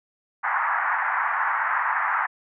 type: band-pass noise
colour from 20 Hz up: pink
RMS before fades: -24 dBFS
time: 0.43-2.27 s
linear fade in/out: 20 ms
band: 830 to 1900 Hz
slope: 48 dB/octave
effects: none